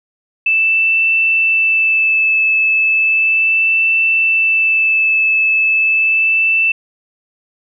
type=tone with vibrato; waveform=sine; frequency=2637 Hz; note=E7; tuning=in tune; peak=-10 dBFS; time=0.46-6.72 s; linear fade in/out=5 ms; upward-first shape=sine; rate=0.35 Hz; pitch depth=16 cents each way; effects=none